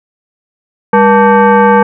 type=tone with frequency modulation; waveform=sine; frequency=201.3 Hz; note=G3; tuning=46 cents sharp; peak=-3 dBFS; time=0.93-1.83 s; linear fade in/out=5 ms; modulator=681 Hz; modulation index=1.6; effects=none